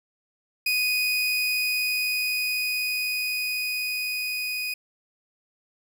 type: tone with level ramp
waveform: 30% pulse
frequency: 2489 Hz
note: D#7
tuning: in tune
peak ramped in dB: -19 to -25 dBFS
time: 0.66-4.74 s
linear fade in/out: 5 ms
effects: none